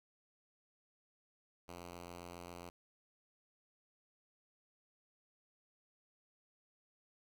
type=tone; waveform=5% pulse; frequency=87.31 Hz; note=F2; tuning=in tune; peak=-37 dBFS; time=1.68-2.7 s; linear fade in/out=5 ms; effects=none